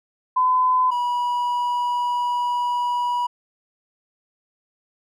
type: tone pair in turn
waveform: sine / triangle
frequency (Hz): 1014 / 972.6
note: B5 / B5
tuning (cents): +45 / -27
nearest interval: minor second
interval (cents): 72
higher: first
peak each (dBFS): -15 / -18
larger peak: first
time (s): 0.36-0.91 / 0.91-3.27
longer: second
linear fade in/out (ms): 10
effects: none